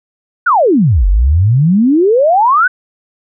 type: exponential two-way sweep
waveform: sine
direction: down then up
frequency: 1549 to 43.65 to 1549 Hz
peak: -6 dBFS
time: 0.46-2.68 s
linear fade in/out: 10 ms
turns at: 1.07 s
effects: none